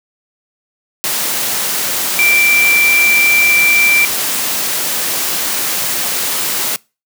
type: tone in noise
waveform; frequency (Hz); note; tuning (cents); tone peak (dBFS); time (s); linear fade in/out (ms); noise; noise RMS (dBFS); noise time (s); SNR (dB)
sine; 2349; D7; 0; -9; 2.19-4.05; 0; white; -17; 1.04-6.76; +5
effects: noise-tail reverb RT60 0.3 s tail -25 dB re dry + high-pass 150 Hz 12 dB/octave